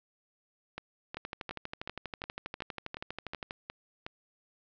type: two click trains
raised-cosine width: 0.3 ms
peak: -21 / -22 dBFS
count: 30 / 10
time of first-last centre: 1.17-3.509 / 0.78-4.065 s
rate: 12.4 / 2.74 Hz
effects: low-pass 5000 Hz 12 dB/octave